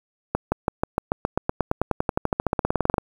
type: accelerating click train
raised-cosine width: 1 ms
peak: -6 dBFS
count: 30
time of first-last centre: 0.35-2.982 s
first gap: 170 ms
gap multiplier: 0.95
effects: 7-bit